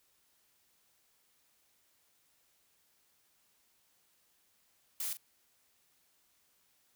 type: noise with echo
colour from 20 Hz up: blue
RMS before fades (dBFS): -37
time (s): 5-5.13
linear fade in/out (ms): 2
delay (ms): 41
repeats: 1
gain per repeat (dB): -11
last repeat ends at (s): 5.171
effects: white hiss -72 dBFS RMS until 6.95 s